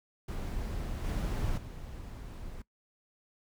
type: noise with level steps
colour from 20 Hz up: brown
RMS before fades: -36 / -32 / -43 dBFS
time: 0.28-2.62 s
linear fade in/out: 5 ms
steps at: 1.04 / 1.57 s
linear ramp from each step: 10 ms
effects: noise-tail reverb RT60 0.1 s tail -20 dB re dry